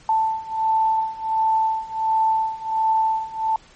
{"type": "beating tone pair", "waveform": "sine", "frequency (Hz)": [883, 884.4], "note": ["A5", "A5"], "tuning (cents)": [6, 9], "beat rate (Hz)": 1.4, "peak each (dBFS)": [-22, -20], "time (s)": [0.09, 3.56], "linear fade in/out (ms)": 2, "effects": ["pink hiss -50 dBFS RMS until 3.75 s", "MP3 32 kbps"]}